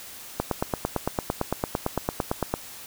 click train, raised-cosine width 1 ms, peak -9 dBFS, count 20, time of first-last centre 0.4-2.54 s, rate 8.88 Hz, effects white hiss -42 dBFS RMS until 2.86 s

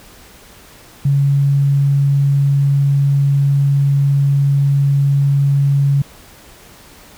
sine tone, 140 Hz, C#3, 18 cents sharp, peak -10 dBFS, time 1.05-6.02 s, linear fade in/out 5 ms, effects pink hiss -42 dBFS RMS until 7.17 s

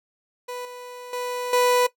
30% pulse tone with level steps, 493.9 Hz, B4, in tune, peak -28 / -34 / -24 / -14 dBFS, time 0.48-1.87 s, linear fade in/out 10 ms, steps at 0.65 / 1.13 / 1.53 s, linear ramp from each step 2 ms, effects noise-tail reverb RT60 0.1 s tail -17 dB re dry

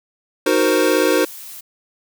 square chord, C half-diminished seventh, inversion first, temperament equal, 311.1 / 370 / 466.2 / 523.3 Hz, Eb4 / Gb4 / Bb4 / C5, 0 / 0 / 0 / 0 cents, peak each -20 dBFS, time 0.46-1.25 s, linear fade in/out 5 ms
blue noise, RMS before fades -35 dBFS, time 0.59-1.61 s, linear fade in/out 10 ms
effects none

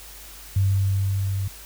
sine tone with level ramp, 97.5 Hz, G2, 9 cents flat, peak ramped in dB -16 to -23 dBFS, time 0.56-1.48 s, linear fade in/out 5 ms, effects added 50 Hz sine -45 dBFS peak until 1.65 s + white hiss -43 dBFS RMS until 1.65 s

